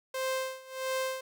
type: tone with tremolo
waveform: sawtooth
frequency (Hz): 523.3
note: C5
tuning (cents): 0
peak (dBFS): -25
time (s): 0.14-1.21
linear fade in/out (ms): 5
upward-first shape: sine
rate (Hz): 1.5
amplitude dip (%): 90
effects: none